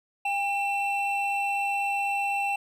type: tone pair together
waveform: triangle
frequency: 800.3 / 2692 Hz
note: G5 / E7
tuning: +36 / +36 cents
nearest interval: octave + major sixth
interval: 2100 cents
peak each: -25 / -27 dBFS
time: 0.25-2.56 s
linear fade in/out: 5 ms
effects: none